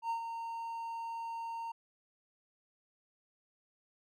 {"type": "tone with ADSR envelope", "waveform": "triangle", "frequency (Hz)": 919, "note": "A#5", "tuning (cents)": -25, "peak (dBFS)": -29, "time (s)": [0.02, 1.72], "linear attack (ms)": 79, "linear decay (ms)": 100, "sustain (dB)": -7, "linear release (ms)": 8, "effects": []}